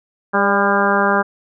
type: harmonic tone with a mistuned harmonic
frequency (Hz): 200.7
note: G3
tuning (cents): +41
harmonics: 1 / 2 / 3 / 4 / 5 / 6 / 7 / 8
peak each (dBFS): -21 / -21 / -21 / -21 / -21 / -21 / -21 / -21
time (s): 0.33-1.23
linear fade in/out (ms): 20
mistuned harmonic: 3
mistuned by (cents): -30
effects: none